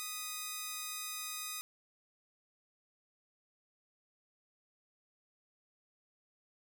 5% pulse tone pair together, 1246 / 1976.7 Hz, D#6 / B6, +2 / +1 cents, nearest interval minor sixth, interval 799 cents, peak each -28 / -38 dBFS, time 0-1.61 s, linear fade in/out 0 ms, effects none

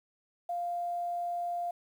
sine tone with quantisation, 698 Hz, F5, 1 cent flat, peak -31 dBFS, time 0.49-1.71 s, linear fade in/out 5 ms, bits 10, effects none

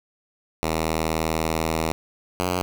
5% pulse tone pair in turn, 80.2 / 90.02 Hz, E2 / F#2, -47 / -47 cents, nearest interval major second, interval 200 cents, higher second, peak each -11 dBFS, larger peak neither, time 0.63-1.92 / 2.4-2.62 s, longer first, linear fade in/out 0 ms, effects none

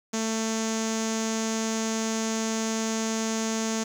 sawtooth tone with low-pass filter, 222.6 Hz, A3, 20 cents sharp, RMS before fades -28 dBFS, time 0.13-3.84 s, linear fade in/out 10 ms, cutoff 6600 Hz, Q 6.2, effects 8-bit

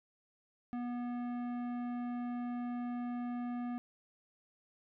sine tone with tanh clipping, 243 Hz, B3, 28 cents flat, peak -38 dBFS, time 0.73-3.78 s, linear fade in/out 0 ms, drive 14 dB, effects none

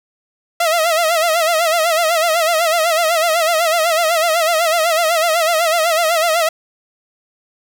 sawtooth tone with vibrato, 659.3 Hz, E5, in tune, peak -9 dBFS, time 0.6-6.49 s, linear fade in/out 5 ms, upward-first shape sine, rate 8 Hz, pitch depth 100 cents each way, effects none

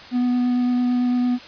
triangle tone with vibrato, 246.9 Hz, B3, in tune, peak -15 dBFS, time 0.11-1.39 s, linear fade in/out 50 ms, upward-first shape sine, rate 8.9 Hz, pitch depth 9 cents each way, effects white hiss -40 dBFS RMS until 1.47 s + resampled to 11025 Hz

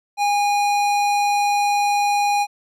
sine tone with hard clipping, 818 Hz, G#5, 26 cents flat, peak -18 dBFS, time 0.17-2.47 s, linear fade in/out 50 ms, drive 17 dB, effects none

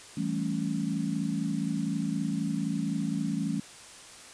sine chord, A dominant seventh, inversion second, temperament equal, 164.81 / 196 / 220 / 277.2 Hz, E3 / G3 / A3 / C#4, 0 / 0 / 0 / 0 cents, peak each -33 dBFS, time 0.17-3.6 s, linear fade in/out 5 ms, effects white hiss -48 dBFS RMS until 4.33 s + resampled to 22050 Hz

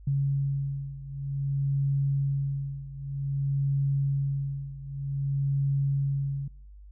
sine beating tone pair, 138.59 / 139.12 Hz, C#3 / C#3, 0 / +7 cents, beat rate 0.53 Hz, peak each -27 / -30 dBFS, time 0.07-6.48 s, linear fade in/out 5 ms, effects noise-tail reverb RT60 0.7 s tail -25 dB re dry + added 50 Hz sine -45 dBFS peak until 6.91 s

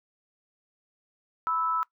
sine tone pair together, 993 / 1310.7 Hz, B5 / E6, +9 / -10 cents, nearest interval perfect fourth, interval 481 cents, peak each -31 / -25 dBFS, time 1.47-1.83 s, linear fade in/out 0 ms, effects noise-tail reverb RT60 0.1 s tail -21 dB re dry

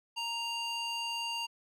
square tone with band-pass filter, 932.3 Hz, A#5, in tune, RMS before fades -36 dBFS, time 0.16-1.47 s, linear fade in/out 20 ms, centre 3400 Hz, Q 1.3, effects none

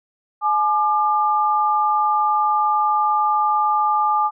sine tone pair together, 849 / 1197.8 Hz, G#5 / D6, +38 / +34 cents, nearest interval tritone, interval 596 cents, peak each -18 dBFS, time 0.41-4.31 s, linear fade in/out 50 ms, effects none

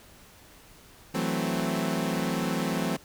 sawtooth chord, F# half-diminished seventh, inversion third, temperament equal, 164.81 / 185 / 220 / 261.6 Hz, E3 / F#3 / A3 / C4, 0 / 0 / 0 / 0 cents, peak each -28 dBFS, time 1.14-2.97 s, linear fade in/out 10 ms, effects pink hiss -53 dBFS RMS until 3.04 s

